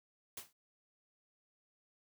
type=noise with exponential decay; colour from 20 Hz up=white; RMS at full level=-41 dBFS; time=0.37-0.53 s; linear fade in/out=5 ms; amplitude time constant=34 ms; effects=none